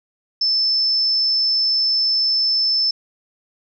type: tone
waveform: sine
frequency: 5274 Hz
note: E8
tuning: in tune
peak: -15 dBFS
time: 0.41-2.91 s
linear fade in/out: 5 ms
effects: none